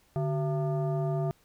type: tone with frequency modulation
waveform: sine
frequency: 146.83 Hz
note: D3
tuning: in tune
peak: -26 dBFS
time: 0.16-1.31 s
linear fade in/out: 0 ms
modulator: 527 Hz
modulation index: 0.87
effects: pink hiss -65 dBFS RMS until 1.44 s